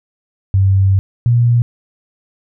sine tone pair in turn, 96.6 / 119.43 Hz, G2 / A#2, -25 / +42 cents, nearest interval major third, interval 367 cents, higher second, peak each -8 dBFS, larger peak neither, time 0.54-0.99 / 1.26-1.62 s, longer first, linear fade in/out 0 ms, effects none

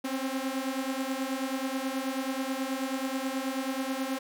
sawtooth beating tone pair, 260.9 / 270.2 Hz, C4 / C#4, -5 / -44 cents, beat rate 9.3 Hz, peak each -29 dBFS, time 0.04-4.19 s, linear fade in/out 10 ms, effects 10-bit

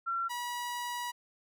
sine / sawtooth tone pair in turn, 1362 / 968.4 Hz, F6 / B5, -44 / -34 cents, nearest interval tritone, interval 590 cents, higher first, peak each -30 / -31 dBFS, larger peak first, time 0.06-0.29 / 0.29-1.12 s, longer second, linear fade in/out 20 ms, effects none

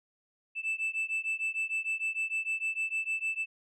sine beating tone pair, 2637 / 2643.6 Hz, E7 / E7, 0 / +4 cents, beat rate 6.6 Hz, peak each -31 dBFS, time 0.55-3.46 s, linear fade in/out 50 ms, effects tanh soft clip ceiling -27 dBFS

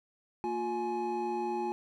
triangle tone cluster, 231.2 / 355.4 / 841 Hz, A#3 / F4 / G#5, -14 / +30 / +22 cents, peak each -38 / -32 / -32 dBFS, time 0.44-1.72 s, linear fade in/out 0 ms, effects none

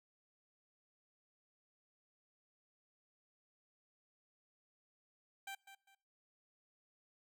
15% pulse tone with echo, 784 Hz, G5, in tune, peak -38 dBFS, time 5.47-5.55 s, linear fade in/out 5 ms, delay 200 ms, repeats 2, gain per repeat -11 dB, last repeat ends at 5.95 s, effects noise-tail reverb RT60 0.8 s tail -26 dB re dry

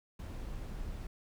brown noise, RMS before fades -41 dBFS, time 0.19-1.07 s, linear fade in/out 5 ms, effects none

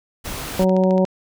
pink noise, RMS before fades -29 dBFS, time 0.24-0.65 s, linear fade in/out 20 ms
click train, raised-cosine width 0.2 ms, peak -20 dBFS, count 9, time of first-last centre 0.48-1.051 s, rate 14 Hz
harmonic tone, 186.8 Hz, F#3, 17 cents sharp, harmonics 1 / 2 / 3 / 4 / 5, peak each -16 / -21 / -18 / -29 / -29 dBFS, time 0.59-1.05 s, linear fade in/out 5 ms
effects none

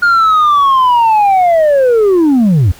sine linear sweep, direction down, 1426 to 77.9 Hz, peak -3 dBFS, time 0.02-2.72 s, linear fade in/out 10 ms, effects tanh soft clip ceiling -5 dBFS + pink hiss -38 dBFS RMS until 2.79 s

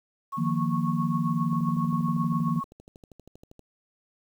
sine tone with tremolo, 1101 Hz, C#6, 12 cents flat, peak -28 dBFS, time 0.32-2.64 s, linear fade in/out 10 ms, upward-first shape triangle, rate 7.5 Hz, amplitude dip 85%
sine chord, Eb suspended second, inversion none, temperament equal, 155.56 / 174.61 / 233.1 Hz, Eb3 / F3 / Bb3, 0 / 0 / 0 cents, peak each -28 dBFS, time 0.37-2.61 s, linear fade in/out 20 ms
click train, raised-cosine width 2 ms, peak -35 dBFS, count 27, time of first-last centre 1.53-3.593 s, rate 12.6 Hz
effects 9-bit

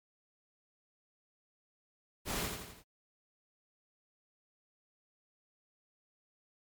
pink noise with echo, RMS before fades -36 dBFS, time 2.25-2.5 s, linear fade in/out 50 ms, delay 85 ms, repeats 4, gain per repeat -5 dB, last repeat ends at 2.84 s, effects MP3 96 kbps

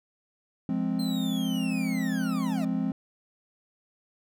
triangle chord, F minor, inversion none, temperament just, 174.61 / 209.5 / 261.9 Hz, F3 / Ab3 / C4, 0 / +15 / +2 cents, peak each -29 / -28 / -27 dBFS, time 0.69-2.92 s, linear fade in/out 2 ms
40% pulse linear sweep, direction down, 4167 to 587.3 Hz, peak -36 dBFS, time 0.99-2.65 s, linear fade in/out 5 ms
effects none

